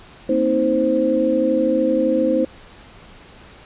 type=tone cluster; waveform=sine; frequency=232.6 / 265.3 / 315.8 / 521 Hz; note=A#3 / C4 / D#4 / C5; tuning=-4 / +24 / +26 / -7 cents; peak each=-23 / -23 / -20 / -18 dBFS; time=0.29-2.45 s; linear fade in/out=5 ms; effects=pink hiss -44 dBFS RMS until 3.65 s + resampled to 8000 Hz